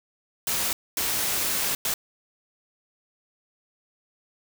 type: noise bursts at uneven times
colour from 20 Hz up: white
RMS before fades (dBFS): -26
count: 3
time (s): 0.47-0.73 / 0.97-1.75 / 1.85-1.94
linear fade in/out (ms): 2
effects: none